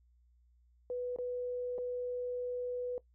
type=tone with dropouts; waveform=sine; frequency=493.9 Hz; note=B4; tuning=in tune; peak=-34 dBFS; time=0.9-2.98 s; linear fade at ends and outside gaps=1 ms; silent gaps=1.162-1.186 / 1.781-1.785 s; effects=noise-tail reverb RT60 0.1 s tail -18 dB re dry + added 60 Hz sine -64 dBFS peak until 3.14 s